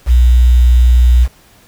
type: tone with quantisation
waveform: sine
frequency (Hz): 61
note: B1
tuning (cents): -21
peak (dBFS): -4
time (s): 0.06-1.28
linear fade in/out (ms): 50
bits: 5
effects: pink hiss -46 dBFS RMS until 1.67 s